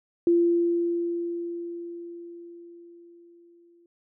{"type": "tone with exponential decay", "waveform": "sine", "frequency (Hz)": 342.9, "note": "F4", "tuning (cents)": -32, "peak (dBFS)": -16, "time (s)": [0.27, 3.86], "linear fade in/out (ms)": 2, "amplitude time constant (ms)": 780, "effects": []}